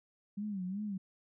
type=tone with vibrato; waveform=sine; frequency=196 Hz; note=G3; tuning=in tune; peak=-35 dBFS; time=0.37-0.98 s; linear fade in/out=10 ms; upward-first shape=sine; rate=2.7 Hz; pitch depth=140 cents each way; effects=none